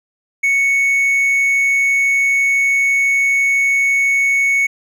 triangle tone, 2217 Hz, C#7, in tune, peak -10 dBFS, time 0.43-4.67 s, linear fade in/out 10 ms, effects none

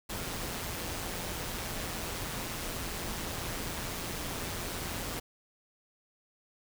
pink noise with amplitude modulation, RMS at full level -35 dBFS, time 0.09-5.2 s, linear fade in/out 10 ms, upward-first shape sine, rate 172 Hz, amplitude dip 45%, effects none

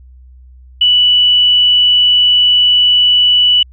sine tone, 2960 Hz, F#7, in tune, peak -6 dBFS, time 0.81-3.63 s, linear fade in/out 5 ms, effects added 63 Hz sine -36 dBFS peak until 3.72 s

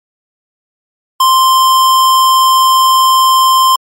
square tone, 1046.5 Hz, C6, in tune, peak -6 dBFS, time 1.2-3.76 s, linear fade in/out 5 ms, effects MP3 64 kbps

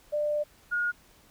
sine tone pair in turn, 595 / 1434.9 Hz, D5 / F6, +22 / +46 cents, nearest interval octave + minor third, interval 1524 cents, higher second, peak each -25 dBFS, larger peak neither, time 0.12-0.44 / 0.71-0.92 s, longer first, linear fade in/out 20 ms, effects pink hiss -59 dBFS RMS until 1.3 s

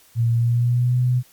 sine tone with pitch glide, 116.54 to 124.9 Hz, A#2 to B2, 0 to +20 cents, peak -15 dBFS, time 0.15-1.23 s, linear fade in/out 50 ms, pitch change +120 cents, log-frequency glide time 0.33-0.98 s, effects white hiss -53 dBFS RMS until 1.32 s + MP3 96 kbps

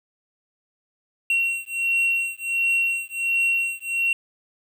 triangle beating tone pair, 2734 / 2735.4 Hz, F7 / F7, -37 / -37 cents, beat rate 1.4 Hz, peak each -22 dBFS, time 1.3-4.13 s, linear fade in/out 2 ms, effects 9-bit

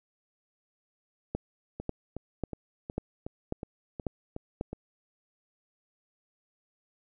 two click trains, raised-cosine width 2 ms, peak -17 / -23 dBFS, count 7 / 9, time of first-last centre 1.35-4.611 / 1.8-4.73 s, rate 1.84 / 2.73 Hz, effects none

